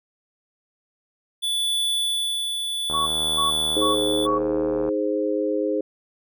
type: tone with tremolo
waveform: square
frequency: 3462 Hz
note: A7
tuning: 29 cents flat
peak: -21 dBFS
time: 1.42-4.27 s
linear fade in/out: 20 ms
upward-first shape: sine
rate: 0.61 Hz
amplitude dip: 40%
type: click train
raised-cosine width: 1 ms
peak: -19 dBFS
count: 157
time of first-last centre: 2.9-4.89 s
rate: 78.4 Hz
type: tone bursts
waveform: sine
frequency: 1119 Hz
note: C#6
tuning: 16 cents sharp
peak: -21 dBFS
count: 4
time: 2.93-4.39 s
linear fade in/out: 20 ms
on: 140 ms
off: 300 ms
type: chord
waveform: sine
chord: Ab major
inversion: second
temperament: equal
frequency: 311.1 / 415.3 / 523.3 Hz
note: Eb4 / Ab4 / C5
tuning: 0 / 0 / 0 cents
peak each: -25 dBFS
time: 3.76-5.81 s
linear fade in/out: 5 ms
effects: none